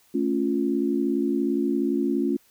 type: chord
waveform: sine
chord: A augmented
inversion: none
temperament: equal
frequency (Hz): 220 / 277.2 / 349.2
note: A3 / C#4 / E#4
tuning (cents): 0 / 0 / 0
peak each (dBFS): -27 / -24 / -26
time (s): 0.14-2.37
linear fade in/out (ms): 10
effects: white hiss -60 dBFS RMS until 2.5 s

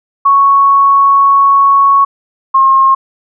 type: tone pair in turn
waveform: sine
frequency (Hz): 1108.7 / 1072.8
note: C#6 / C6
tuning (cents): 0 / +43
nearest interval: minor second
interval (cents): 57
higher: first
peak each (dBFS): -4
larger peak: neither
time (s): 0.25-2.05 / 2.54-2.95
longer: first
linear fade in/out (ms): 10
effects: none

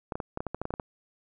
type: clicks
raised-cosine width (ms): 1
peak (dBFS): -18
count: 12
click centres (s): 0.122 / 0.155 / 0.202 / 0.374 / 0.405 / 0.467 / 0.546 / 0.616 / 0.654 / 0.706 / 0.739 / 0.798
effects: none

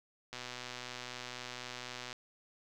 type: click train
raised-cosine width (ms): 0.2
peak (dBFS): -25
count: 224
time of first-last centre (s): 0.33-2.128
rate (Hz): 124
effects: none

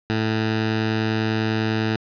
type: tone with notch filter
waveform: 10% pulse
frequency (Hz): 110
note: A2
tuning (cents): 0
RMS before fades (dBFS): -22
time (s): 0.1-1.96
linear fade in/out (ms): 0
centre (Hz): 580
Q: 1.7
effects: resampled to 11025 Hz + 8-bit

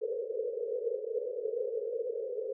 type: band-pass noise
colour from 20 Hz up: white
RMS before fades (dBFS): -35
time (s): 0.01-2.53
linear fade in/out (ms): 10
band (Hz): 430 to 510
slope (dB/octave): 96
effects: none

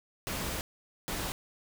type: noise bursts at uneven times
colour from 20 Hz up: pink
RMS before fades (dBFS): -35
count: 2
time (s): 0.27-0.61 / 1.08-1.32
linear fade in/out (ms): 0
effects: none

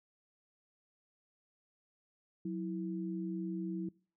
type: tone pair together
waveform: sine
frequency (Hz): 184.1 / 327.6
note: F#3 / E4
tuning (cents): -8 / -11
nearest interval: minor seventh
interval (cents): 997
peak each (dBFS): -37 / -39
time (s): 2.45-3.89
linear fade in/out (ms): 5
effects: noise-tail reverb RT60 0.4 s tail -24 dB re dry

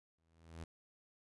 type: tone with exponential growth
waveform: sawtooth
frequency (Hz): 82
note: E2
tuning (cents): -9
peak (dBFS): -40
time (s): 0.18-0.64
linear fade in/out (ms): 5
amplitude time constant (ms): 99
effects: resampled to 24000 Hz

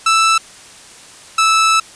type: tone pair in turn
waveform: sawtooth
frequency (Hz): 1321 / 1312.6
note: E6 / E6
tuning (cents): +3 / -8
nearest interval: unison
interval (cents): 11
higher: first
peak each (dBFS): -6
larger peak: neither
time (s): 0.06-0.38 / 1.38-1.8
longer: second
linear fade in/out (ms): 5
effects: white hiss -39 dBFS RMS until 1.95 s + resampled to 22050 Hz

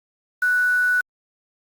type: tone with quantisation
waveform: sine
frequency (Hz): 1481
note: F#6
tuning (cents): +1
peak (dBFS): -16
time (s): 0.42-1.01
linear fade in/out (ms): 5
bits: 6
effects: Opus 48 kbps

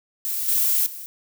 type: noise with level steps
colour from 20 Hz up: violet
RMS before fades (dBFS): -26 / -20 / -36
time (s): 0.25-1.06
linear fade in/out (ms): 0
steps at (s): 0.48 / 0.86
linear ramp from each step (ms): 5
effects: none

